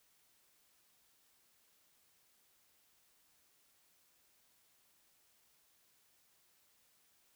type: silence
effects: white hiss -72 dBFS RMS until 7.35 s